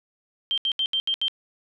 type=tone bursts; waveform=sine; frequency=3149 Hz; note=G7; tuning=7 cents sharp; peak=-21 dBFS; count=6; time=0.51-1.282 s; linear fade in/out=0 ms; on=67 ms; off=74 ms; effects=none